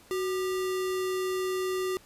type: tone with sample-and-hold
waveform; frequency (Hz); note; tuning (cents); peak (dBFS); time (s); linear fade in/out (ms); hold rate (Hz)
sine; 372.1; F#4; +10; -27; 0.11-1.97; 0; 1575
effects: pink hiss -56 dBFS RMS until 2.05 s + resampled to 32000 Hz